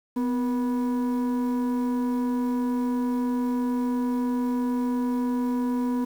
sine tone with frequency modulation, 250 Hz, B3, 21 cents sharp, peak -21 dBFS, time 0.16-6.05 s, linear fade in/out 10 ms, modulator 727 Hz, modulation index 0.46, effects tanh soft clip ceiling -20 dBFS + 8-bit

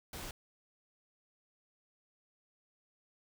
pink noise, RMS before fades -44 dBFS, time 0.13-0.31 s, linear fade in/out 2 ms, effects none

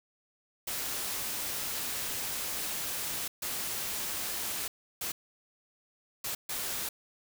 white noise bursts at uneven times, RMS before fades -35 dBFS, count 5, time 0.67-3.28 / 3.42-4.68 / 5.01-5.12 / 6.24-6.35 / 6.49-6.89 s, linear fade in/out 5 ms, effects none

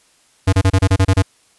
square tone bursts, 95.3 Hz, G2, 48 cents flat, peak -10 dBFS, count 9, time 0.47-1.224 s, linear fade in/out 10 ms, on 58 ms, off 29 ms, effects white hiss -55 dBFS RMS until 1.58 s + resampled to 24000 Hz

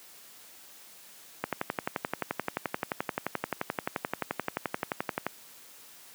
click train, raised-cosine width 0.5 ms, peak -13 dBFS, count 45, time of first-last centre 1.44-5.266 s, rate 11.5 Hz, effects white hiss -52 dBFS RMS until 6.14 s + high-pass 150 Hz 12 dB/octave

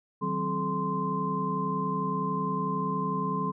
sine tone cluster, 156.6 / 187.5 / 261.1 / 430.2 / 1041 Hz, D#3 / F#3 / C4 / A4 / C6, +11 / +23 / -3 / -39 / -9 cents, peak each -35 / -32 / -36 / -36 / -30 dBFS, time 0.21-3.52 s, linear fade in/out 20 ms, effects none

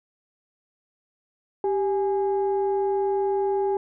sine tone pair together, 392 / 830.6 Hz, G4 / G#5, 0 / 0 cents, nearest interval octave + minor second, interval 1300 cents, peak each -21 / -27 dBFS, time 1.64-3.77 s, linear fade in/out 2 ms, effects tanh soft clip ceiling -14 dBFS

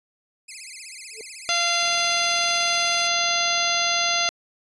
10% pulse tone with vibrato, 2315 Hz, D7, 25 cents flat, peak -28 dBFS, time 0.48-3.08 s, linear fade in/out 10 ms, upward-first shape sine, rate 16 Hz, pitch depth 220 cents each way
sine tone with exponential growth, 439.9 Hz, A4, in tune, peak -32 dBFS, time 1.1-1.21 s, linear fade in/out 1 ms, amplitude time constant 22 ms
harmonic tone, 690 Hz, F5, 21 cents flat, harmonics 1 / 2 / 3 / 4 / 5 / 6 / 7 / 9, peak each -28 / -28 / -28 / -28 / -28 / -28 / -28 / -28 dBFS, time 1.49-4.29 s, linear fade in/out 0 ms
click train, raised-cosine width 1 ms, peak -32 dBFS, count 101, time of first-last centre 1.83-4.257 s, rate 41.2 Hz
effects resampled to 24000 Hz

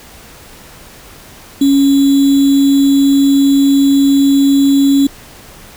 sine tone with sample-and-hold, 277.2 Hz, C#4, in tune, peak -6 dBFS, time 1.61-5.07 s, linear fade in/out 5 ms, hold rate 3675 Hz, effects pink hiss -37 dBFS RMS until 5.76 s

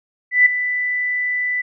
sine tone with ADSR envelope, 1987 Hz, B6, 10 cents sharp, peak -6 dBFS, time 0.31-1.62 s, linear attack 150 ms, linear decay 7 ms, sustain -12 dB, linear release 14 ms, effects none

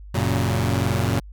sawtooth chord, F# major, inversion none, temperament equal with one note detuned, 93.2 / 116.54 / 138.59 Hz, F#2 / A#2 / C#3, +13 / 0 / 0 cents, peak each -19 / -19 / -22 dBFS, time 0.14-1.2 s, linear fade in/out 10 ms, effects added 50 Hz sine -37 dBFS peak until 1.32 s

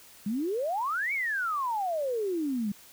sine exponential two-way sweep, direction up then down, 195.1 to 2296 to 195.1 Hz, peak -27 dBFS, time 0.26-2.72 s, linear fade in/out 5 ms, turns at 1.13 s, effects white hiss -53 dBFS RMS until 2.92 s

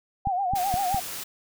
sine tone with vibrato, 757 Hz, F#5, 39 cents sharp, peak -23 dBFS, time 0.25-1 s, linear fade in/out 10 ms, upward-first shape sine, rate 7.6 Hz, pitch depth 110 cents each way
clicks, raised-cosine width 5 ms, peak -18 dBFS, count 4, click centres 0.272 / 0.536 / 0.741 / 0.945 s
white noise, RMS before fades -35 dBFS, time 0.55-1.24 s, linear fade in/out 10 ms
effects none

